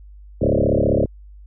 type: tone with frequency modulation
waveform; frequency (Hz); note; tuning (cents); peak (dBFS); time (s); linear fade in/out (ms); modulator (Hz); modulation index
sine; 321.2; E4; -45; -14; 0.41-1.06; 10; 35.3; 7.8
effects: added 50 Hz sine -39 dBFS peak until 1.46 s